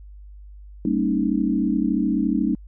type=chord; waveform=sine; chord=Eb dominant seventh; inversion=first; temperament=equal with one note detuned; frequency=196 / 227.9 / 277.2 / 311.1 Hz; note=G3 / Bb3 / Db4 / Eb4; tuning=0 / -39 / 0 / 0 cents; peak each=-24 dBFS; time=0.85-2.55 s; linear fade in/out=2 ms; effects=added 50 Hz sine -39 dBFS peak until 2.67 s